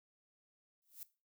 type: noise with exponential growth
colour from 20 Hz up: violet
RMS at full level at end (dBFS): -45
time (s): 0.82-1.03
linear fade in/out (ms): 1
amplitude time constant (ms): 44
effects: noise-tail reverb RT60 0.3 s tail -17 dB re dry